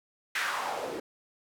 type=noise with band-pass filter sweep; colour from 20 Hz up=white; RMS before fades=-33 dBFS; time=0.35-1 s; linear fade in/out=5 ms; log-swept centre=1900 to 350 Hz; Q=2.7; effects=none